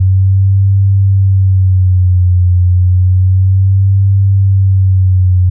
sine tone with vibrato, 93.8 Hz, F#2, 24 cents sharp, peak -5 dBFS, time 0-5.5 s, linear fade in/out 10 ms, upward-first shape sine, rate 0.3 Hz, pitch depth 74 cents each way, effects none

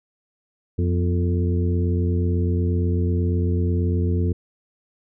harmonic tone with a mistuned harmonic, 88.2 Hz, F2, 18 cents sharp, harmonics 1 / 2 / 3 / 4 / 5, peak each -19 / -27 / -29 / -30 / -32 dBFS, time 0.78-4.33 s, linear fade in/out 10 ms, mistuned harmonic 3, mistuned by -68 cents, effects none

